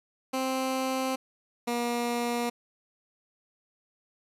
15% pulse tone pair in turn, 262 / 238.8 Hz, C4 / A#3, +2 / +42 cents, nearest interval major second, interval 160 cents, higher first, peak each -21 dBFS, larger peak neither, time 0.33-1.16 / 1.67-2.5 s, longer neither, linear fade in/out 10 ms, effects resampled to 32000 Hz

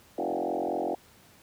sine tone with frequency modulation, 530 Hz, C5, 22 cents sharp, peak -27 dBFS, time 0.18-0.95 s, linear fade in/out 5 ms, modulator 44.4 Hz, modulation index 5.7, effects pink hiss -57 dBFS RMS until 1.42 s + high-pass 60 Hz 12 dB/octave

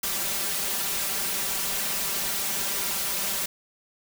white noise with comb filter, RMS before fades -28 dBFS, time 0.03-3.46 s, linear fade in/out 5 ms, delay 5.1 ms, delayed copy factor +0.85, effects none

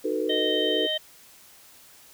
sine chord, B dominant seventh, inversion first, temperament just, 308.7 / 370.4 / 444.5 / 493.9 Hz, D#4 / F#4 / A4 / B4, -14 / +2 / +18 / 0 cents, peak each -30 / -31 / -28 / -30 dBFS, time 0.04-0.87 s, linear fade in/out 10 ms
harmonic tone, 620 Hz, D#5, 6 cents flat, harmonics 1 / 3 / 5 / 6, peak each -30 / -35 / -26 / -37 dBFS, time 0.29-0.98 s, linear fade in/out 10 ms
effects white hiss -52 dBFS RMS until 2.13 s

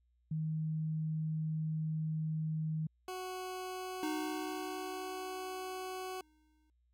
sine tone, 157.1 Hz, D#3, 17 cents sharp, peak -33 dBFS, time 0.31-2.87 s, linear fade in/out 5 ms
20% pulse tone with pitch glide, 370 to 372.4 Hz, F#4 to F#4, 0 to +11 cents, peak -35 dBFS, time 3.08-6.21 s, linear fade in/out 2 ms, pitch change +11 cents, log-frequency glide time 3.66-4.41 s
square tone with exponential decay, 308.2 Hz, D#4, 16 cents flat, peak -35 dBFS, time 4.03-6.7 s, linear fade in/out 1 ms, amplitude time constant 580 ms
effects added 60 Hz sine -70 dBFS peak until 6.93 s

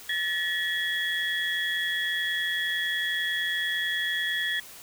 sine tone cluster, 1737 / 1908 / 3339 Hz, A6 / A#6 / G#7, -23 / +40 / +9 cents, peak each -30 dBFS, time 0.09-4.6 s, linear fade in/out 5 ms, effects white hiss -46 dBFS RMS until 4.82 s

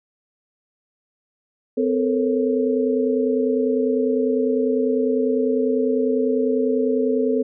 sine tone cluster, 256.2 / 441.1 / 471.1 / 541 Hz, C4 / A4 / A#4 / C#5, -36 / +4 / +18 / -42 cents, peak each -21 / -20 / -27 / -28 dBFS, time 1.77-7.43 s, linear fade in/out 10 ms, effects none

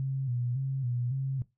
sine tone with vibrato, 128 Hz, C3, 38 cents flat, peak -28 dBFS, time 0-1.42 s, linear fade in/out 0 ms, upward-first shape square, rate 1.8 Hz, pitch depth 84 cents each way, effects noise-tail reverb RT60 0.2 s tail -18 dB re dry

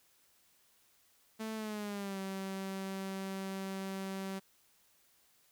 sawtooth tone with pitch glide, 220 to 192.63 Hz, A3 to G3, 0 to -30 cents, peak -34 dBFS, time 1.39-4.4 s, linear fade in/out 20 ms, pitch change -230 cents, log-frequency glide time 1.55-2.19 s, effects white hiss -69 dBFS RMS until 5.51 s

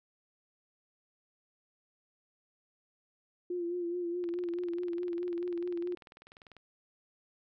sine tone with vibrato, 349 Hz, F4, 1 cent flat, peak -32 dBFS, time 3.5-5.95 s, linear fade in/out 5 ms, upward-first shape sine, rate 4.7 Hz, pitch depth 42 cents each way
click train, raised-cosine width 0.3 ms, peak -36 dBFS, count 48, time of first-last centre 4.24-6.567 s, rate 20.2 Hz
effects none

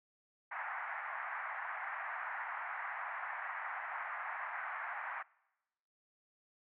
white band-pass noise, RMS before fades -42 dBFS, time 0.51-5.23 s, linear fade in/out 10 ms, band 720 to 2000 Hz, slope 48 dB/octave, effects noise-tail reverb RT60 1.0 s tail -24 dB re dry

